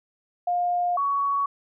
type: tone pair in turn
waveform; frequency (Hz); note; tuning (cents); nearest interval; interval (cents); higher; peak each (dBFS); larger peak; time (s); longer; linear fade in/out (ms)
sine; 708 / 1121.5; F5 / C#6; +23 / +20; minor sixth; 797; second; -21; neither; 0.47-0.97 / 0.97-1.46; first; 5
effects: none